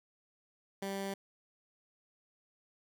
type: tone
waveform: 15% pulse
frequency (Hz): 196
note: G3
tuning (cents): 0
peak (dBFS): -30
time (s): 0.82-1.14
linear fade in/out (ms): 5
effects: none